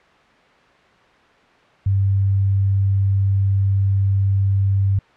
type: tone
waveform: sine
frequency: 98 Hz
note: G2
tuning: in tune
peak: -14 dBFS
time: 1.86-4.99 s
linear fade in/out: 5 ms
effects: white hiss -51 dBFS RMS until 5.16 s + low-pass 2000 Hz 12 dB/octave